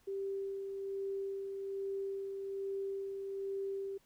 sine tone with tremolo, 392 Hz, G4, in tune, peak -35 dBFS, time 0.07-3.98 s, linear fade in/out 10 ms, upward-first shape sine, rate 1.2 Hz, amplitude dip 35%, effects pink hiss -70 dBFS RMS until 4.05 s

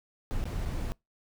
brown noise with dropouts, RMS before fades -32 dBFS, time 0.31-0.92 s, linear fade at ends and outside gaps 0 ms, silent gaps 0.44-0.455 / 0.654-0.658 s, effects noise-tail reverb RT60 0.2 s tail -26 dB re dry

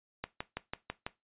click train, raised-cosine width 0.3 ms, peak -19 dBFS, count 6, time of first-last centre 0.24-1.065 s, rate 6.06 Hz, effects noise-tail reverb RT60 0.2 s tail -17 dB re dry + resampled to 8000 Hz

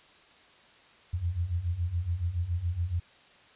sine beating tone pair, 82.41 / 89.51 Hz, E2 / F2, 0 / +43 cents, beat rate 7.1 Hz, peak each -33 / -29 dBFS, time 1.13-3 s, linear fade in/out 10 ms, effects white hiss -57 dBFS RMS until 3.55 s + resampled to 8000 Hz

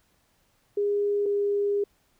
sine tone pair in turn, 408.4 / 406.1 Hz, G#4 / G#4, -29 / -39 cents, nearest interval unison, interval 10 cents, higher first, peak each -22 dBFS, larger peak neither, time 0.77-1.26 / 1.26-1.84 s, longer second, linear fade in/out 5 ms, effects pink hiss -67 dBFS RMS until 2.19 s

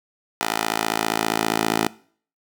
10% pulse tone with high-pass filter sweep, 55 Hz, A1, in tune, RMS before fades -23 dBFS, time 0.41-1.87 s, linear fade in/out 0 ms, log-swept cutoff 690 to 360 Hz, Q 0.8, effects noise-tail reverb RT60 0.5 s tail -21 dB re dry

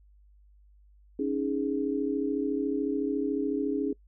sine chord, C# suspended second, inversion none, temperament equal, 277.2 / 311.1 / 415.3 Hz, C#4 / D#4 / G#4, 0 / 0 / 0 cents, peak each -29 / -32 / -31 dBFS, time 1.19-3.93 s, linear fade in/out 5 ms, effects noise-tail reverb RT60 0.1 s tail -24 dB re dry + added 50 Hz sine -55 dBFS peak until 4.07 s

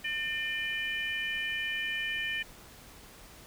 harmonic tone, 600 Hz, D5, 37 cents sharp, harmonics 3 / 4 / 5, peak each -34 / -35 / -37 dBFS, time 0.04-2.43 s, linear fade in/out 10 ms, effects pink hiss -52 dBFS RMS until 3.46 s

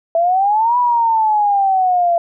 sine exponential two-way sweep, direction up then down, 658 to 987.8 to 677 Hz, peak -11 dBFS, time 0.15-2.18 s, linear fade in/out 2 ms, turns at 0.78 s, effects none

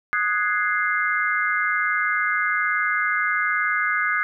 sine chord, Ab dominant seventh, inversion second, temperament equal, 1244.5 / 1480 / 1661.2 / 2093 Hz, Eb6 / Gb6 / Ab6 / C7, 0 / 0 / 0 / 0 cents, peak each -25 dBFS, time 0.13-4.23 s, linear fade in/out 0 ms, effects none

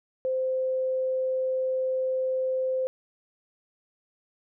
sine tone, 519 Hz, C5, 14 cents flat, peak -24 dBFS, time 0.25-2.87 s, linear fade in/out 0 ms, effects none

